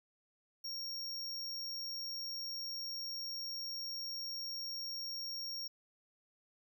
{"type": "tone", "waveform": "square", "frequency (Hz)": 5560, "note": "F8", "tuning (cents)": -9, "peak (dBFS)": -40, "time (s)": [0.64, 5.68], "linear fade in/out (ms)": 10, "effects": []}